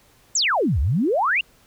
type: exponential two-way sweep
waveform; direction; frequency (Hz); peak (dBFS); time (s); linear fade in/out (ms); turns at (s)
sine; down then up; 8040 to 62.3 to 2918; -17; 0.35-1.41; 5; 0.8
effects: pink hiss -56 dBFS RMS until 1.66 s